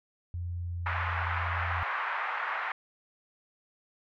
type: tone with pitch glide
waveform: sine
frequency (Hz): 87.31 to 86.11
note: F2 to F2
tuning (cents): 0 to -24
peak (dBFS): -32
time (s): 0.34-1.83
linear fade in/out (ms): 0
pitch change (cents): -24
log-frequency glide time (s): 0.54-1.19
type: band-pass noise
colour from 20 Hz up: pink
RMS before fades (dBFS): -33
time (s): 0.86-2.72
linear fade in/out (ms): 2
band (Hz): 880 to 2000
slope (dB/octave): 24
effects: none